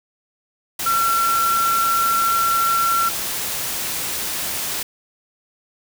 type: tone in noise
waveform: sine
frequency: 1357 Hz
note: E6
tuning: 50 cents sharp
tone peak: -16 dBFS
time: 0.86-3.09 s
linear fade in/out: 5 ms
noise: white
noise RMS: -25 dBFS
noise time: 0.79-4.83 s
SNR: +6 dB
effects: none